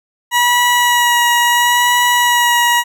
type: tone with vibrato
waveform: 20% pulse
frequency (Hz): 965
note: B5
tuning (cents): -40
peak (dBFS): -5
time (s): 0.31-2.84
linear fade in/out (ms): 50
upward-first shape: sine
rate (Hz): 0.74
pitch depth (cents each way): 14
effects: none